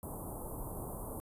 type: band-stop noise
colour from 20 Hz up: pink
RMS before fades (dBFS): -42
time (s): 0.03-1.2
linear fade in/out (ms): 0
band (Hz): 1100 to 9400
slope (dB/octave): 48
effects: resampled to 32000 Hz